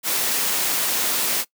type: high-pass noise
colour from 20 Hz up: white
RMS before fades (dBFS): -22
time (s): 0.03-1.45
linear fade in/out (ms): 50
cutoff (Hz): 190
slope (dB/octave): 12
effects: noise-tail reverb RT60 0.1 s tail -21 dB re dry